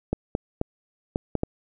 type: clicks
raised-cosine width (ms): 2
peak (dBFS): -10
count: 6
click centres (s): 0.13 / 0.351 / 0.614 / 1.159 / 1.353 / 1.434
effects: none